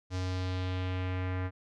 square tone with low-pass filter sweep, 92.2 Hz, F#2, 6 cents flat, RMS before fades -33 dBFS, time 0.1-1.51 s, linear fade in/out 50 ms, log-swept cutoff 5900 to 1800 Hz, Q 1.8, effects none

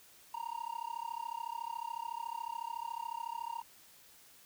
triangle tone with amplitude modulation, 932.3 Hz, A#5, in tune, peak -32 dBFS, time 0.34-3.62 s, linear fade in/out 5 ms, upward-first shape sine, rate 33.9 Hz, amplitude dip 100%, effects white hiss -60 dBFS RMS until 4.45 s

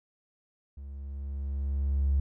triangle tone with level ramp, 69.3 Hz, C#2, in tune, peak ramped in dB -38 to -18 dBFS, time 0.77-2.2 s, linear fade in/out 5 ms, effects tanh soft clip ceiling -19 dBFS

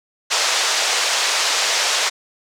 white band-pass noise, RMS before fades -19 dBFS, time 0.3-2.1 s, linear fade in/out 20 ms, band 480 to 6700 Hz, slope 24 dB/octave, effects none

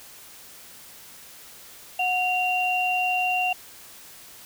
sine tone pair together, 731.8 / 2763 Hz, F#5 / F7, -19 / -19 cents, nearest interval octave + major seventh, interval 2300 cents, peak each -24 dBFS, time 1.99-3.53 s, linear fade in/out 5 ms, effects white hiss -46 dBFS RMS until 4.45 s

